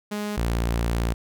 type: tone pair in turn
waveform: sawtooth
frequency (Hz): 208.2 / 57.84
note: G#3 / A#1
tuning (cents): +5 / -13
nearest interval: octave + minor seventh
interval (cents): 2218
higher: first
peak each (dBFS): -23 / -18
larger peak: second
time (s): 0.11-0.37 / 0.37-1.14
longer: second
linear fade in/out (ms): 10
effects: none